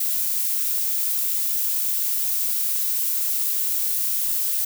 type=noise; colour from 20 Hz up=violet; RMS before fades=-23 dBFS; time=0-4.65 s; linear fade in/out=5 ms; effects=none